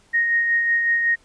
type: tone with tremolo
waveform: sine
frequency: 1864.7 Hz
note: A#6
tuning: in tune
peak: -15 dBFS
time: 0.13-1.16 s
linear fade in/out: 20 ms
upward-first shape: sine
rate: 5.4 Hz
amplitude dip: 35%
effects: pink hiss -57 dBFS RMS until 1.24 s + resampled to 22050 Hz